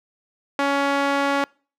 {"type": "tone with band-pass filter", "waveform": "sawtooth", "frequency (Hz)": 280, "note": "C#4", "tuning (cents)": 18, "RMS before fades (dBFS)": -21, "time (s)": [0.59, 1.44], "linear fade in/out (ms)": 0, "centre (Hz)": 1200, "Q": 0.71, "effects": ["noise-tail reverb RT60 0.4 s tail -26 dB re dry"]}